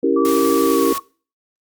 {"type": "chord", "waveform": "sine", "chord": "C# diminished seventh", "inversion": "none", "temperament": "equal", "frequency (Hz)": [277.2, 329.6, 392, 466.2], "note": ["C#4", "E4", "G4", "Bb4"], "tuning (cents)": [0, 0, 0, 0], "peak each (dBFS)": -19, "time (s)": [0.03, 0.93], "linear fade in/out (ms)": 5}
{"type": "tone with pitch glide", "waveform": "sine", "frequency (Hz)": [1156, 1112.1], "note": ["D6", "C#6"], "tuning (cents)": [-28, 5], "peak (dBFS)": -22, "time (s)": [0.16, 1], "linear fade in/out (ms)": 10, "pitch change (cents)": -67, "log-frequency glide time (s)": [0.63, 0.85]}
{"type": "noise", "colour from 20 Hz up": "white", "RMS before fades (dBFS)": -28, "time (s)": [0.25, 0.98], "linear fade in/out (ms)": 0}
{"effects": ["noise-tail reverb RT60 0.4 s tail -23 dB re dry", "Opus 48 kbps"]}